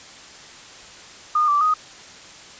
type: tone with pitch steps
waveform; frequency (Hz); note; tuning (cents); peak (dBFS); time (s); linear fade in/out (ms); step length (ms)
sine; 1221 / 1166 / 1248; D#6 / D6 / D#6; -33 / -13 / +5; -15; 1.35-1.74; 5; 130
effects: white hiss -42 dBFS RMS until 2.59 s + resampled to 16000 Hz